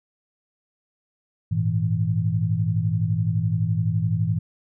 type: tone cluster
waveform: sine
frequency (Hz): 102.7 / 114.5 / 162.2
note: G#2 / A#2 / E3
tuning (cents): -19 / -31 / -28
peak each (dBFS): -24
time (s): 1.51-4.39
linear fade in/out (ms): 10
effects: none